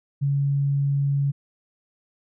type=tone; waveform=sine; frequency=140.4 Hz; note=C#3; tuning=22 cents sharp; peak=-19 dBFS; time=0.21-1.32 s; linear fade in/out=20 ms; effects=none